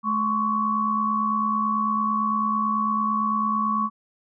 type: tone cluster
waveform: sine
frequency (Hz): 214.2 / 1054 / 1123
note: A3 / C6 / C#6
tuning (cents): -46 / +12 / +22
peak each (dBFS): -27 / -30 / -22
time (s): 0.03-3.9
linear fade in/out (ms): 50
effects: none